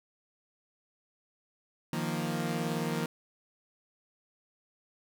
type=chord; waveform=sawtooth; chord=Eb suspended second; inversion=none; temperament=equal; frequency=155.56 / 174.61 / 233.1 Hz; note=Eb3 / F3 / Bb3; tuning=0 / 0 / 0 cents; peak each=-31 dBFS; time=1.93-3.06 s; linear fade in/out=2 ms; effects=none